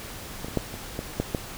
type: clicks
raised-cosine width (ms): 2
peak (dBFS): -19 / -23 / -9 / -23 / -16 / -10 / -11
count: 7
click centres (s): 0.446 / 0.484 / 0.573 / 0.741 / 0.991 / 1.2 / 1.348
effects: pink hiss -39 dBFS RMS until 1.57 s